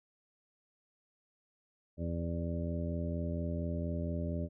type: harmonic tone with a mistuned harmonic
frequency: 84.3 Hz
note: E2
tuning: 39 cents sharp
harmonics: 1 / 2 / 3 / 4 / 5 / 6 / 7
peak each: -36 / -38 / -41 / -46 / -48 / -55 / -43 dBFS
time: 1.97-4.49 s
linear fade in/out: 50 ms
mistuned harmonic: 6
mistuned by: +20 cents
effects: none